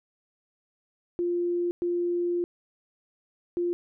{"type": "tone bursts at uneven times", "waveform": "sine", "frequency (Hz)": 349.2, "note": "F4", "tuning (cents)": 0, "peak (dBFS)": -24, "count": 3, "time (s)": [[1.19, 1.71], [1.82, 2.44], [3.57, 3.73]], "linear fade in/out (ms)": 0, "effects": []}